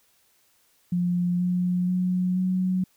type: tone with pitch steps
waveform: sine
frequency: 176.7 / 179.37 / 182.09 / 184.84 Hz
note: F3 / F3 / F#3 / F#3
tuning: +21 / +47 / -27 / -1 cents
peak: -21 dBFS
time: 0.92-2.84 s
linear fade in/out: 5 ms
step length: 480 ms
effects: white hiss -64 dBFS RMS until 2.96 s